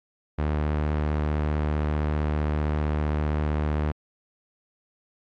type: tone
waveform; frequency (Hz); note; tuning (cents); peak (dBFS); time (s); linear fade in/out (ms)
sawtooth; 75.4; D2; +46; -19; 0.38-3.92; 10
effects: low-pass 2000 Hz 12 dB/octave + AAC 64 kbps